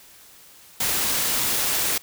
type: noise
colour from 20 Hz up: white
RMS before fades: -23 dBFS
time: 0.8-1.98 s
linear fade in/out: 5 ms
effects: white hiss -49 dBFS RMS until 2.02 s